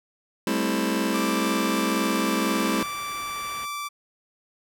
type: chord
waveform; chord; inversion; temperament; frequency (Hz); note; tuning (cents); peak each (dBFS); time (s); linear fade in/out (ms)
sawtooth; A minor seventh; third; just; 198 / 220 / 264 / 330; G3 / A3 / C4 / E4; +18 / 0 / +16 / +2; -24; 0.47-2.83; 2
type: tone with pitch glide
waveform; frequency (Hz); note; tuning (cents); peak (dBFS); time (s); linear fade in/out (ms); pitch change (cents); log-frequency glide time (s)
sawtooth; 1174 to 1165.9; D6 to D6; -1 to -13; -26; 1.13-3.89; 20; -12; 1.48-3.33
type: low-pass noise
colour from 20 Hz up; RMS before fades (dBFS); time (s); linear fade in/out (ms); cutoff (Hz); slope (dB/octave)
white; -43; 2.47-3.66; 20; 2700; 24
effects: none